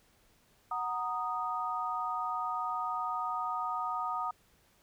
sine chord, D# minor, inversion first, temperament equal with one note detuned, 740 / 932.3 / 1240.9 Hz, F#5 / A#5 / D#6, 0 / 0 / -5 cents, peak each -38 / -37 / -34 dBFS, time 0.71-4.31 s, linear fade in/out 5 ms, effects pink hiss -67 dBFS RMS until 4.82 s

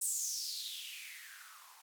violet noise with band-pass filter sweep, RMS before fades -42 dBFS, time 0.01-1.82 s, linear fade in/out 10 ms, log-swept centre 8600 to 860 Hz, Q 5.6, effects none

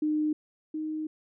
sine tone pair in turn, 304.9 / 310.6 Hz, D#4 / D#4, -35 / -3 cents, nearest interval unison, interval 32 cents, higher second, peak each -24 / -30 dBFS, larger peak first, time 0.02-0.33 / 0.74-1.07 s, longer second, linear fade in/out 5 ms, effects none

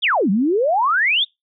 sine exponential two-way sweep, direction down then up, 3744 to 180.9 to 3744 Hz, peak -14 dBFS, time 0.02-1.25 s, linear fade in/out 20 ms, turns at 0.3 s, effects noise-tail reverb RT60 0.2 s tail -26 dB re dry

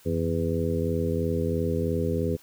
harmonic tone with a mistuned harmonic, 83 Hz, E2, 12 cents sharp, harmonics 1 / 2 / 3 / 4 / 5 / 6, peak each -29 / -30 / -31 / -35 / -30 / -31 dBFS, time 0.05-2.37 s, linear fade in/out 20 ms, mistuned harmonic 1, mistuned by +130 cents, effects white hiss -55 dBFS RMS until 2.42 s

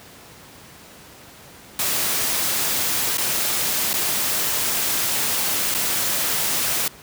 white noise with dropouts, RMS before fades -22 dBFS, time 1.79-6.88 s, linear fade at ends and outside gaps 2 ms, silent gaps 3.172-3.181 / 3.932-3.938 / 5.742-5.747 s, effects pink hiss -44 dBFS RMS until 7.02 s + high-pass 80 Hz 12 dB/octave

